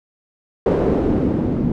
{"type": "noise with low-pass filter sweep", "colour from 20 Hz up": "white", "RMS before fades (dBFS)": -18, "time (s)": [0.66, 1.72], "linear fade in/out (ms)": 2, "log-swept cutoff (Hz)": [460, 230], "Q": 1.8, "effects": []}